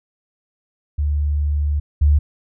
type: tone pair in turn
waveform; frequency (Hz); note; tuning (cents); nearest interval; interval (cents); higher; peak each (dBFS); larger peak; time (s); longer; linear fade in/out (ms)
sine; 73.42 / 73.42; D2 / D2; 0 / 0; unison; 0; neither; -16 / -10; second; 0.98-1.8 / 2.01-2.19; first; 10
effects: none